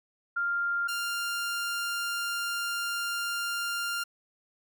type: tone pair in turn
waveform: sine / sawtooth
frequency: 1396.9 / 1396.9 Hz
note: F6 / F6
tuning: 0 / 0 cents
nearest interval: unison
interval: 0 cents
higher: neither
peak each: -26 dBFS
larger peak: neither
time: 0.36-0.88 / 0.88-4.04 s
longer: second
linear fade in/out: 10 ms
effects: none